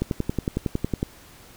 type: click train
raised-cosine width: 3 ms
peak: -10 dBFS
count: 12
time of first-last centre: 0.02-1.029 s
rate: 10.9 Hz
effects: pink hiss -49 dBFS RMS until 1.56 s